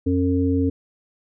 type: harmonic tone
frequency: 90.7 Hz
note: F#2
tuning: 34 cents flat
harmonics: 1 / 3 / 5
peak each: -22 / -19 / -26 dBFS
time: 0.06-0.7 s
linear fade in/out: 10 ms
effects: none